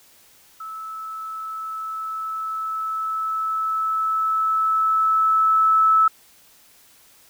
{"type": "tone with level ramp", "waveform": "sine", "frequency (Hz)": 1306, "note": "E6", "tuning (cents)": -17, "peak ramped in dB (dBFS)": [-31, -12], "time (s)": [0.6, 6.08], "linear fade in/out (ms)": 5, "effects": ["white hiss -53 dBFS RMS until 7.29 s"]}